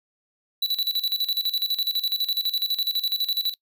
square tone with tremolo, 3951 Hz, B7, in tune, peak -21 dBFS, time 0.62-3.54 s, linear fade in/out 5 ms, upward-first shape square, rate 12 Hz, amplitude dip 75%, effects noise-tail reverb RT60 0.1 s tail -22 dB re dry

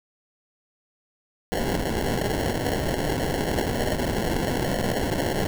blue noise with sample-and-hold, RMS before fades -25 dBFS, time 1.52-5.47 s, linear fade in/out 0 ms, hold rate 1225 Hz, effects none

